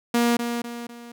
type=tone with echo; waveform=sawtooth; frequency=237.1 Hz; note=A#3; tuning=30 cents sharp; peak=-14 dBFS; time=0.14-0.37 s; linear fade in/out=5 ms; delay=250 ms; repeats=3; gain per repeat=-7 dB; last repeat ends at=1.12 s; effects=none